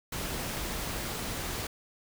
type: noise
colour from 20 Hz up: pink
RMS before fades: -35 dBFS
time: 0.12-1.67 s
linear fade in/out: 5 ms
effects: none